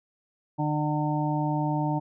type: harmonic tone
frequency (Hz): 150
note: D3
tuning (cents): +37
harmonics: 1 / 2 / 4 / 5 / 6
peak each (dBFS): -27 / -29 / -36 / -34 / -31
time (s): 0.58-2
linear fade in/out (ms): 20
effects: none